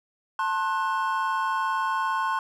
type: chord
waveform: triangle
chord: F# diminished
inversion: first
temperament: just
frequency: 888 / 1065.6 / 1480 Hz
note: A5 / C6 / F#6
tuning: +16 / +31 / 0 cents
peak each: -27 / -24 / -29 dBFS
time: 0.39-2.39 s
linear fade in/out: 2 ms
effects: none